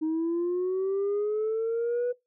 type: linear sweep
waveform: sine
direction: up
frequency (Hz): 311.1 to 493.9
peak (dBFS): -23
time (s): 0.01-2.13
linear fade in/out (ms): 20
effects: noise-tail reverb RT60 0.2 s tail -21 dB re dry + tanh soft clip ceiling -23 dBFS